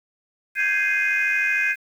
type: chord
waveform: sine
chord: Ab major seventh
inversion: third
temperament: equal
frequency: 1568 / 1661.2 / 2093 / 2489 Hz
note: G6 / Ab6 / C7 / Eb7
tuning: 0 / 0 / 0 / 0 cents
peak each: -24 / -24 / -24 / -22 dBFS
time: 0.55-1.76 s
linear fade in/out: 50 ms
effects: tanh soft clip ceiling -12 dBFS + 8-bit